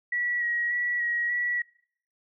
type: tone with vibrato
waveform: sine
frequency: 1921 Hz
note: B6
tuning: 48 cents flat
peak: -25 dBFS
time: 0.12-1.62 s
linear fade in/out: 5 ms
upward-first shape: square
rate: 1.7 Hz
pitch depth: 17 cents each way
effects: noise-tail reverb RT60 0.6 s tail -24 dB re dry